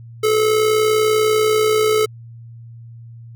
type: tone with amplitude modulation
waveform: square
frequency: 432.3 Hz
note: A4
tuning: 31 cents flat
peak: -12 dBFS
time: 0.23-2.06 s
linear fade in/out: 10 ms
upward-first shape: sine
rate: 60.2 Hz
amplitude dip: 45%
effects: added 116 Hz sine -35 dBFS peak until 3.35 s